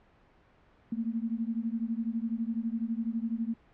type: beating tone pair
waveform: sine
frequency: 223.1 / 235.1 Hz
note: A3 / A#3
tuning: +24 / +15 cents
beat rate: 12 Hz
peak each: -32 / -33 dBFS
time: 0.92-3.54 s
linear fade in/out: 5 ms
effects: pink hiss -62 dBFS RMS until 3.73 s + low-pass 2000 Hz 12 dB/octave